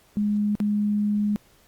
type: tone with dropouts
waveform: sine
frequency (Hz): 207.7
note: G#3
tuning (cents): 0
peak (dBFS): -20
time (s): 0.17-1.36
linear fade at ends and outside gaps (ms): 0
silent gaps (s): 0.553-0.602
effects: pink hiss -58 dBFS RMS until 1.67 s + Opus 48 kbps